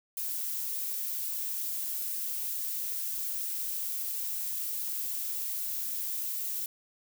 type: noise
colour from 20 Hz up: violet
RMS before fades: -34 dBFS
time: 0.17-6.66 s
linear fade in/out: 2 ms
effects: none